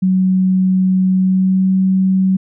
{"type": "tone with pitch glide", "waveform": "sine", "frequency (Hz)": [186.8, 189.08], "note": ["F#3", "F#3"], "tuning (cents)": [17, 38], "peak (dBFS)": -10, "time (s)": [0.02, 2.37], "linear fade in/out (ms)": 10, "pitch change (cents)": 21, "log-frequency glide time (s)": [1.11, 1.73], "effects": []}